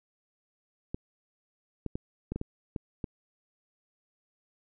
clicks, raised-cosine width 3 ms, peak -20 dBFS, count 8, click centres 0.945 / 1.863 / 1.955 / 2.32 / 2.36 / 2.414 / 2.762 / 3.042 s, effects none

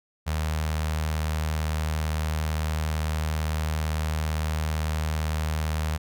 sawtooth tone with notch filter, 77.78 Hz, D#2, in tune, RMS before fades -27 dBFS, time 0.26-5.98 s, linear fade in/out 20 ms, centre 320 Hz, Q 0.78, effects none

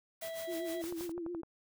white noise with tremolo, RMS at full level -46 dBFS, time 0.21-1.12 s, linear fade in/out 5 ms, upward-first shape sine, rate 6.5 Hz, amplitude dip 80%
harmonic tone, 656 Hz, E5, 9 cents flat, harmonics 1 / 3 / 5 / 6, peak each -39 / -51 / -55 / -58 dBFS, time 0.22-0.82 s, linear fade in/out 5 ms
sine tone with vibrato, 340.1 Hz, F4, 46 cents flat, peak -37 dBFS, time 0.47-1.42 s, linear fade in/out 20 ms, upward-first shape sine, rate 7.4 Hz, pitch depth 71 cents each way
click train, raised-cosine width 1 ms, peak -32 dBFS, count 8, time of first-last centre 0.84-1.433 s, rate 11.8 Hz
effects none

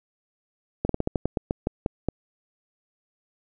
slowing click train, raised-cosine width 2 ms, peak -10 dBFS, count 12, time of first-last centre 0.85-2.086 s, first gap 43 ms, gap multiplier 1.18, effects none

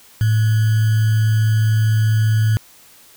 sine tone with sample-and-hold, 109.4 Hz, A2, 9 cents flat, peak -12 dBFS, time 0.21-2.57 s, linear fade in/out 0 ms, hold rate 1575 Hz, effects white hiss -47 dBFS RMS until 3.16 s

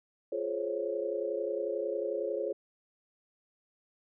sine chord, Db major seventh, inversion first, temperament equal with one note detuned, 349.2 / 423.3 / 523.3 / 554.4 Hz, F4 / Ab4 / C5 / Db5, 0 / +33 / 0 / 0 cents, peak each -38 / -35 / -37 / -35 dBFS, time 0.32-2.53 s, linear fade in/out 5 ms, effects none

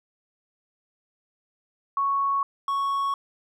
sine / triangle tone pair in turn, 1108.7 / 1108.7 Hz, C#6 / C#6, 0 / 0 cents, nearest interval unison, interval 0 cents, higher neither, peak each -21 dBFS, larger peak neither, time 1.97-2.43 / 2.68-3.14 s, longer neither, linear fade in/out 2 ms, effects none

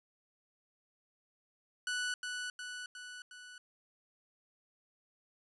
sawtooth tone with echo, 1482 Hz, F#6, 2 cents sharp, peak -30 dBFS, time 1.87-2.14 s, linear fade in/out 2 ms, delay 360 ms, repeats 4, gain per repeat -4 dB, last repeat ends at 3.58 s, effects resampled to 24000 Hz

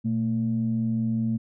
sine tone pair together, 119.57 / 224.8 Hz, A#2 / A3, +44 / +37 cents, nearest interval major seventh, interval 1093 cents, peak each -27 / -23 dBFS, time 0.04-1.38 s, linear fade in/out 20 ms, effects tanh soft clip ceiling -16 dBFS

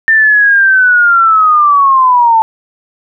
sine linear sweep, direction down, 1800 to 880 Hz, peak -4 dBFS, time 0.08-2.42 s, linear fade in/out 0 ms, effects none

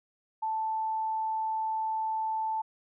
sine tone, 880 Hz, A5, in tune, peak -28 dBFS, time 0.42-2.62 s, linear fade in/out 10 ms, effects none

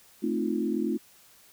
sine chord, F dominant seventh, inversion first, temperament equal, 220 / 261.6 / 311.1 / 349.2 Hz, A3 / C4 / Eb4 / F4, 0 / 0 / 0 / 0 cents, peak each -30 / -32 / -31 / -31 dBFS, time 0.22-0.98 s, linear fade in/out 20 ms, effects white hiss -57 dBFS RMS until 1.52 s

